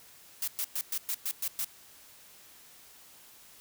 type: noise bursts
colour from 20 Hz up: blue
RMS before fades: -32 dBFS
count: 8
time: 0.42-1.646 s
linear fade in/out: 2 ms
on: 57 ms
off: 110 ms
effects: white hiss -55 dBFS RMS until 3.6 s